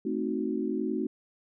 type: chord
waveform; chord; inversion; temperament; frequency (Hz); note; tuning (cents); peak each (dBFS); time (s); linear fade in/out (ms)
sine; A diminished seventh; none; equal; 220 / 261.6 / 311.1 / 370; A3 / C4 / Eb4 / Gb4; 0 / 0 / 0 / 0; -33; 0.05-1.07; 5
effects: none